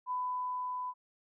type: tone with level ramp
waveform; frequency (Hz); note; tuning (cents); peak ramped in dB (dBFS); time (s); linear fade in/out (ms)
sine; 1000; B5; +21; -31 to -35; 0.06-0.94; 50
effects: none